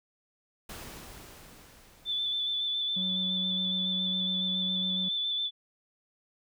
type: noise with exponential decay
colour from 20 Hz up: pink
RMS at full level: -42 dBFS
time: 0.69-4.01 s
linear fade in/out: 5 ms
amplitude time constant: 720 ms
type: tone with vibrato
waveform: sine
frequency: 3504 Hz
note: A7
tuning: 8 cents flat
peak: -28 dBFS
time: 2.05-5.51 s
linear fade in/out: 50 ms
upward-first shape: square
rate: 7.2 Hz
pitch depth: 19 cents each way
type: tone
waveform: triangle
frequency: 185.4 Hz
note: F#3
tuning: 4 cents sharp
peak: -32 dBFS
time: 2.96-5.09 s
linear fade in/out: 10 ms
effects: none